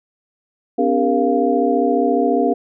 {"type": "tone cluster", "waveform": "sine", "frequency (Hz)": [253.1, 287.6, 403, 468.4, 696], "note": ["B3", "D4", "G4", "A#4", "F5"], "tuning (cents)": [43, -36, 48, 8, -6], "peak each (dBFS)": -20, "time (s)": [0.78, 2.54], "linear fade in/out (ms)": 10, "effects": []}